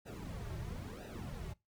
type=noise with flanger; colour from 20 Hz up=brown; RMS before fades=-44 dBFS; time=0.05-1.54 s; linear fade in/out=20 ms; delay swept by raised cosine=0.9 to 4.1 ms; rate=1 Hz; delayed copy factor=-1; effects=noise-tail reverb RT60 0.2 s tail -21 dB re dry